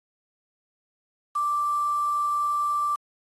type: tone with quantisation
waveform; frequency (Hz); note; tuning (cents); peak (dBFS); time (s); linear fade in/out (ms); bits
sine; 1174.7; D6; 0; -22; 1.35-2.96; 10; 7
effects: AAC 32 kbps